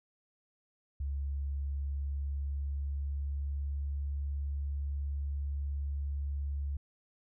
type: tone with pitch glide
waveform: sine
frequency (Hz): 69.8 to 70.73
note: C#2 to C#2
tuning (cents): +13 to +35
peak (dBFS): -32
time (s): 1-6.77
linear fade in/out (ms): 5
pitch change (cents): +22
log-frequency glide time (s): 1.16-4.11
effects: none